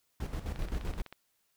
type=noise with tremolo; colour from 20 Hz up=brown; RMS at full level=-34 dBFS; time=0.2-1.02 s; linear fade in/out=5 ms; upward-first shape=square; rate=7.7 Hz; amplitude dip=60%
type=click train; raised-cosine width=0.3 ms; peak=-29 dBFS; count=10; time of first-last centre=0.56-1.126 s; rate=15.9 Hz
effects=white hiss -75 dBFS RMS until 1.56 s